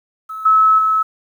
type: tone with level steps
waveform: sine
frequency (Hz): 1296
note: E6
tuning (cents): -30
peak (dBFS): -25 / -8 / -12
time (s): 0.29-1.03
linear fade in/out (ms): 10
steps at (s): 0.45 / 0.78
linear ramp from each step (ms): 10
effects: 8-bit